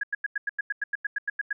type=tone bursts; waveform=sine; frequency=1661.2 Hz; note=G#6; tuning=in tune; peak=-24 dBFS; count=14; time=0.01-1.529 s; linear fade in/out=5 ms; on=24 ms; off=91 ms; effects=none